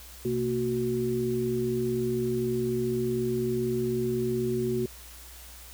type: tone cluster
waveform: sine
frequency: 126.6 / 230.7 / 369.1 Hz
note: B2 / A#3 / F#4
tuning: +43 / -18 / -4 cents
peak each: -33 / -31 / -27 dBFS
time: 0.25-4.86 s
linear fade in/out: 2 ms
effects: added 60 Hz sine -48 dBFS peak until 5.73 s + white hiss -48 dBFS RMS until 5.73 s